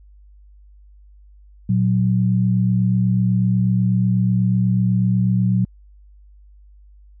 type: tone pair together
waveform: sine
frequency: 116.87 / 185 Hz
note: A#2 / F#3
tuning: +5 / 0 cents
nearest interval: minor sixth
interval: 795 cents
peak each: -17 dBFS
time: 1.69-5.65 s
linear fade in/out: 5 ms
effects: added 50 Hz sine -44 dBFS peak until 7.2 s